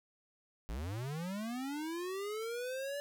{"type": "linear sweep", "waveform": "square", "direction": "up", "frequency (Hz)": [48.92, 579], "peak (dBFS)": -38, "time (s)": [0.69, 3], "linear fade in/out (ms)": 0, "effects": []}